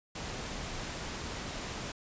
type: noise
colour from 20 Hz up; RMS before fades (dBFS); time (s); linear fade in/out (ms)
pink; -39; 0.15-1.92; 5
effects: resampled to 16000 Hz